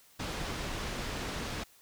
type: low-pass noise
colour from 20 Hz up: pink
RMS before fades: -37 dBFS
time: 0.19-1.64 s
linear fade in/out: 10 ms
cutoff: 5900 Hz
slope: 12 dB/octave
effects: white hiss -61 dBFS RMS until 1.81 s